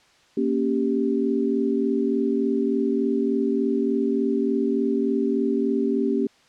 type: chord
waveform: sine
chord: G diminished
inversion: first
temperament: equal with one note detuned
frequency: 233.8 / 277.2 / 392 Hz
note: Bb3 / Db4 / G4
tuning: +5 / 0 / 0 cents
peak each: -24 dBFS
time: 0.37-6.27 s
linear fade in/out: 5 ms
effects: white hiss -57 dBFS RMS until 6.48 s + low-pass 5000 Hz 12 dB/octave